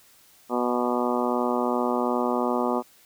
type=harmonic tone with a mistuned harmonic; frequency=122.7 Hz; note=B2; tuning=11 cents flat; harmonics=2 / 3 / 4 / 5 / 6 / 7 / 8 / 9 / 10; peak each=-27 / -29 / -30 / -31 / -32 / -32 / -33 / -34 / -34 dBFS; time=0.49-2.83 s; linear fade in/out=50 ms; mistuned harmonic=10; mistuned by=-17 cents; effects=white hiss -56 dBFS RMS until 3.05 s